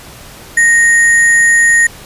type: tone with sample-and-hold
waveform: sine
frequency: 1864.7 Hz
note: A#6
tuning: in tune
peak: -5 dBFS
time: 0.57-1.87 s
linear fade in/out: 5 ms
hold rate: 8820 Hz
effects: pink hiss -34 dBFS RMS until 2.05 s + resampled to 32000 Hz